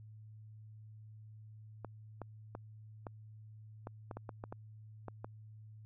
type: clicks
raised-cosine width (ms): 1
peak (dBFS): -29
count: 12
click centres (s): 1.847 / 2.217 / 2.551 / 3.068 / 3.871 / 4.112 / 4.17 / 4.292 / 4.439 / 4.525 / 5.083 / 5.245
effects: added 108 Hz sine -51 dBFS peak until 5.85 s